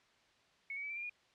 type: tone with pitch steps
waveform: sine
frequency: 2204 / 2249 / 2295 / 2342 / 2390 / 2438 Hz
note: C#7 / C#7 / D7 / D7 / D7 / D#7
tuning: -11 / +24 / -40 / -5 / +30 / -36 cents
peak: -39 dBFS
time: 0.7-1.096 s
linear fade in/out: 2 ms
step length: 66 ms
effects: white hiss -69 dBFS RMS until 1.34 s + low-pass 4000 Hz 12 dB/octave